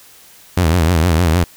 sawtooth tone with vibrato, 84.2 Hz, E2, 37 cents sharp, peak -7 dBFS, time 0.57-1.44 s, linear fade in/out 5 ms, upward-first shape triangle, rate 6.5 Hz, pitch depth 170 cents each way, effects white hiss -44 dBFS RMS until 1.56 s

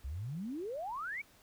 sine exponential sweep, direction up, 60.7 to 2359 Hz, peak -37 dBFS, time 0.04-1.22 s, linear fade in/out 10 ms, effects pink hiss -63 dBFS RMS until 1.42 s

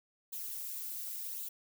violet noise with flanger, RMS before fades -41 dBFS, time 0.32-1.49 s, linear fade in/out 10 ms, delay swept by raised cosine 0.26 to 3.16 ms, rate 0.9 Hz, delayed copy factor +0.5, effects none

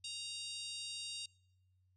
harmonic tone with a mistuned harmonic, 932.3 Hz, A#5, in tune, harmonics 3 / 4 / 5 / 6 / 7 / 8 / 9 / 10, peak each -48 / -46 / -48 / -54 / -57 / -55 / -54 / -56 dBFS, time 0.04-1.26 s, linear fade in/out 5 ms, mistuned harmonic 7, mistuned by +21 cents, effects noise-tail reverb RT60 1.0 s tail -26 dB re dry + added 92 Hz sine -70 dBFS peak until 1.96 s

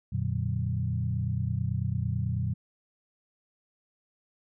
sine tone cluster, 88.8 / 117.6 / 147 / 185.2 Hz, F2 / A#2 / D3 / F#3, +29 / +16 / +2 / +2 cents, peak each -32 / -29 / -35 / -36 dBFS, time 0.12-2.54 s, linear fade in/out 10 ms, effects none

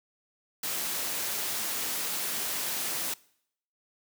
white noise, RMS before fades -32 dBFS, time 0.63-3.14 s, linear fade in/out 5 ms, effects noise-tail reverb RT60 0.7 s tail -23 dB re dry + high-pass 150 Hz 12 dB/octave

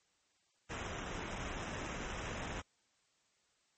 pink noise with sample-and-hold, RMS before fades -42 dBFS, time 0.69-2.62 s, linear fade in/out 20 ms, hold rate 4410 Hz, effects white hiss -75 dBFS RMS until 3.77 s + MP3 32 kbps

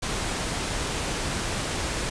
pink low-pass noise, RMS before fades -29 dBFS, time 0.02-2.1 s, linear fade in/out 10 ms, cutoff 9600 Hz, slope 48 dB/octave, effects none

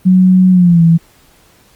sine tone with pitch glide, 185 to 165.77 Hz, F#3 to E3, 0 to +10 cents, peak -4 dBFS, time 0.05-0.98 s, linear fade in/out 20 ms, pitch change -190 cents, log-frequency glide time 0.51-0.83 s, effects pink hiss -48 dBFS RMS until 1.75 s + Opus 32 kbps

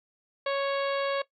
harmonic tone with a mistuned harmonic, 554 Hz, C#5, 1 cent flat, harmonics 1 / 2 / 3 / 4 / 5 / 6 / 7 / 8, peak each -27 / -33 / -37 / -39 / -41 / -43 / -44 / -45 dBFS, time 0.46-1.22 s, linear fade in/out 5 ms, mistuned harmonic 7, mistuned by -22 cents, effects noise-tail reverb RT60 0.1 s tail -18 dB re dry

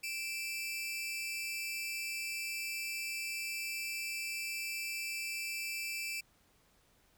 sawtooth tone pair together, 2349 / 2639 Hz, D7 / E7, 0 / +1 cents, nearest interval major second, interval 201 cents, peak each -36 / -37 dBFS, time 0.03-6.21 s, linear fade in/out 10 ms, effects pink hiss -69 dBFS RMS until 7.17 s

